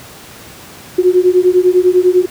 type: beating tone pair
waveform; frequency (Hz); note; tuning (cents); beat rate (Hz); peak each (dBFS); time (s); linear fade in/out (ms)
sine; 358.5 / 368.5; F4 / F#4; +45 / -7; 10; -10; 0.98-2.26; 10
effects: pink hiss -35 dBFS RMS until 2.3 s + high-pass 80 Hz 12 dB/octave